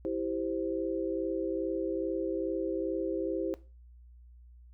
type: chord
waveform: sine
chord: C major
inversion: first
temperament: equal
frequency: 329.6 / 392 / 523.3 Hz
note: E4 / G4 / C5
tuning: 0 / 0 / 0 cents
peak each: -33 / -35 / -36 dBFS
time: 0.05-3.54 s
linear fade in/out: 0 ms
effects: noise-tail reverb RT60 0.3 s tail -17 dB re dry + added 60 Hz sine -51 dBFS peak until 4.73 s